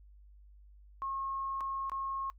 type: tone with dropouts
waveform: sine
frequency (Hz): 1083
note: C#6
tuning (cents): -41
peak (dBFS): -34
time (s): 1.02-2.3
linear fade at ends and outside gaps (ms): 0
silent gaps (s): 1.607-1.61 / 1.897-1.918
effects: noise-tail reverb RT60 0.1 s tail -22 dB re dry + added 50 Hz sine -54 dBFS peak until 2.38 s